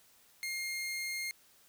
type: tone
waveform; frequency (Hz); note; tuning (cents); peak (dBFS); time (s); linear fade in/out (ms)
sawtooth; 2128; C7; +29; -32; 0.43-1.31; 0
effects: white hiss -64 dBFS RMS until 1.68 s